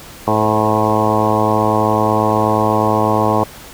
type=harmonic tone with a mistuned harmonic; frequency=108.2 Hz; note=A2; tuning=29 cents flat; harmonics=1 / 2 / 3 / 4 / 5 / 6 / 7 / 8 / 9 / 10; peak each=-21 / -21 / -21 / -21 / -21 / -21 / -21 / -21 / -21 / -21 dBFS; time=0.27-3.44 s; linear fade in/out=5 ms; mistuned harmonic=5; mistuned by=-28 cents; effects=pink hiss -36 dBFS RMS until 3.73 s